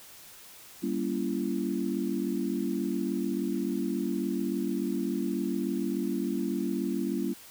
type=chord; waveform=sine; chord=G diminished seventh; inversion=none; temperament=just; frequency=196 / 235.2 / 282.2 / 338.7 Hz; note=G3 / Bb3 / Db4 / Fb4; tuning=0 / +16 / +31 / +47 cents; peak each=-33 dBFS; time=0.82-7.34 s; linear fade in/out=20 ms; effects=white hiss -50 dBFS RMS until 7.5 s